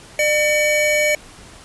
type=tone pair together; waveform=square; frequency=601 / 2269 Hz; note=D5 / C#7; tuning=+40 / +40 cents; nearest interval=octave + major seventh; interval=2300 cents; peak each=-18 dBFS; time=0.19-1.15 s; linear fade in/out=2 ms; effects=pink hiss -42 dBFS RMS until 1.64 s + resampled to 24000 Hz